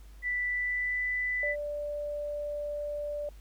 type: tone with pitch glide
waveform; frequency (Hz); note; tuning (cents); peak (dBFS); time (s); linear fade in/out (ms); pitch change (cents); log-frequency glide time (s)
sine; 1975.5 to 1991.5; B6 to B6; 0 to +14; -28; 0.22-1.56; 50; +14; 0.49-1.05
type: tone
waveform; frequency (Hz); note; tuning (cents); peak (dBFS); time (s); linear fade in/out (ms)
sine; 587.3; D5; 0; -32; 1.43-3.29; 2
effects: added 50 Hz sine -47 dBFS peak until 3.4 s + pink hiss -62 dBFS RMS until 3.4 s